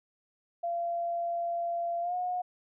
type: tone with pitch glide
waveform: sine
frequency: 686 to 723 Hz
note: F5 to F#5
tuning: -31 to -40 cents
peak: -29 dBFS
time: 0.63-2.42 s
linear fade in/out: 10 ms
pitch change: +91 cents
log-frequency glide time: 2.01-2.15 s
effects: none